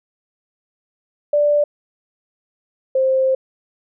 sine tone pair in turn, 587.3 / 526.2 Hz, D5 / C5, 0 / +10 cents, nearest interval major second, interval 190 cents, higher first, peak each -12 / -13 dBFS, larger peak first, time 1.33-1.64 / 2.95-3.35 s, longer second, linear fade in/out 5 ms, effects none

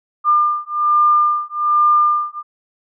sine beating tone pair, 1200 / 1201.2 Hz, D6 / D6, +37 / +39 cents, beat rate 1.2 Hz, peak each -15 dBFS, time 0.24-2.43 s, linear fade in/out 50 ms, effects none

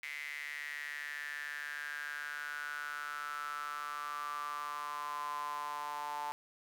sawtooth tone with high-pass filter sweep, 146.83 Hz, D3, in tune, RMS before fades -41 dBFS, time 0.03-6.32 s, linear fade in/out 0 ms, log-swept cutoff 2100 to 900 Hz, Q 9.3, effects none

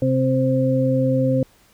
harmonic tone, 130.81 Hz, C3, in tune, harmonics 1 / 2 / 4, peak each -20 / -20 / -20 dBFS, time 0.02-1.43 s, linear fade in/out 2 ms, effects pink hiss -55 dBFS RMS until 1.73 s

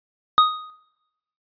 square tone with exponential decay, 1247 Hz, D#6, 3 cents sharp, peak -9 dBFS, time 0.38-0.7 s, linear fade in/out 0 ms, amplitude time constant 69 ms, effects noise-tail reverb RT60 1.0 s tail -23 dB re dry + resampled to 11025 Hz

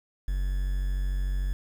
triangle tone with quantisation, 46.77 Hz, F#1, 19 cents sharp, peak -23 dBFS, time 0.28-1.53 s, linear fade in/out 0 ms, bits 8, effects none

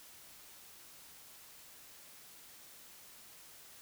silence, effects white hiss -56 dBFS RMS until 3.81 s

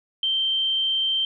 sine tone, 3132 Hz, G7, 2 cents flat, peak -20 dBFS, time 0.23-1.25 s, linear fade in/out 2 ms, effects none

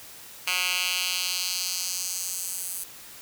10% pulse tone with high-pass filter sweep, 181.5 Hz, F#3, 33 cents flat, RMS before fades -29 dBFS, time 0.47-2.84 s, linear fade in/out 5 ms, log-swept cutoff 2200 to 10000 Hz, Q 1.6, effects white hiss -45 dBFS RMS until 3.21 s

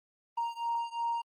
triangle beating tone pair, 932.3 / 935.1 Hz, A#5 / A#5, 0 / +5 cents, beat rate 2.8 Hz, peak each -31 / -32 dBFS, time 0.37-1.22 s, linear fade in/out 10 ms, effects tanh soft clip ceiling -24 dBFS + Opus 24 kbps

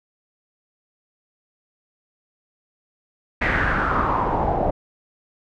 pink noise with low-pass filter sweep, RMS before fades -21 dBFS, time 3.41-4.71 s, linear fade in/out 10 ms, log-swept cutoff 2000 to 650 Hz, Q 4.7, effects none

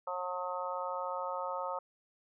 harmonic tone, 180.7 Hz, F#3, 41 cents flat, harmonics 3 / 4 / 5 / 6 / 7, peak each -39 / -44 / -39 / -44 / -40 dBFS, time 0.07-1.79 s, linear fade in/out 5 ms, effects none

